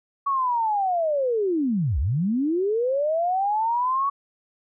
sine linear two-way sweep, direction down then up, 1130 to 58.27 to 1130 Hz, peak -20 dBFS, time 0.26-4.1 s, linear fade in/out 10 ms, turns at 1.99 s, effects none

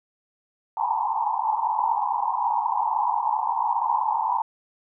pink band-pass noise, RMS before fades -24 dBFS, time 0.77-4.42 s, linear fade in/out 2 ms, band 820 to 1000 Hz, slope 96 dB/octave, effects none

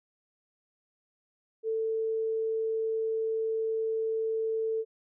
sine tone, 444.7 Hz, A4, 18 cents sharp, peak -27 dBFS, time 1.63-4.85 s, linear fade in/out 50 ms, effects none

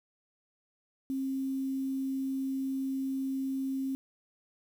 sine tone with quantisation, 267.6 Hz, C4, 39 cents sharp, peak -30 dBFS, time 1.1-3.95 s, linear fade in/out 0 ms, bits 9, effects none

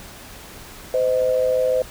sine tone pair together, 513 / 627 Hz, C5 / D#5, -34 / +13 cents, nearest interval minor third, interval 347 cents, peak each -17 / -23 dBFS, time 0.94-1.82 s, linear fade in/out 2 ms, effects pink hiss -40 dBFS RMS until 1.9 s

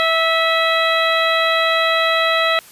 harmonic tone with a mistuned harmonic, 654 Hz, E5, 14 cents flat, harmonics 1 / 2 / 3 / 4 / 5 / 6, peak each -19 / -19 / -20 / -24 / -24 / -23 dBFS, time 0-2.59 s, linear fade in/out 0 ms, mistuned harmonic 4, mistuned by -36 cents, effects white hiss -43 dBFS RMS until 2.71 s + resampled to 32000 Hz

